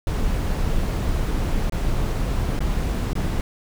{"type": "noise with dropouts", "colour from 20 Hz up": "brown", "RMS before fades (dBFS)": -22, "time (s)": [0.07, 3.41], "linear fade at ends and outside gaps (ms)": 1, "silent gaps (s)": [[1.697, 1.722], [2.591, 2.605], [3.132, 3.153]], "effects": []}